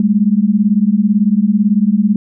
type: beating tone pair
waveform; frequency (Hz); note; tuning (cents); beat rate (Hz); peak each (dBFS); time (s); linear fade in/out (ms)
sine; 198.4 / 216.4; G3 / A3; +21 / -29; 18; -12; 0-2.16; 2
effects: none